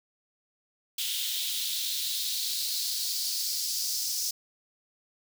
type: noise with high-pass filter sweep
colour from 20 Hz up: white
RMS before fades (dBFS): -31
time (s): 0.98-4.31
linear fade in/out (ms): 5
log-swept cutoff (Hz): 3300 to 5300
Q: 3.8
effects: none